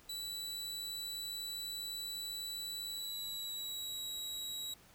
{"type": "tone with pitch glide", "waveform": "sawtooth", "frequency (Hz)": [3951, 3863], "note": ["B7", "B7"], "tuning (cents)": [0, -39], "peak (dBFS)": -37, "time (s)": [0.09, 4.74], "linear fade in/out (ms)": 5, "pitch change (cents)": -39, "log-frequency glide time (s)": [2.82, 4.06], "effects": ["pink hiss -62 dBFS RMS until 4.94 s"]}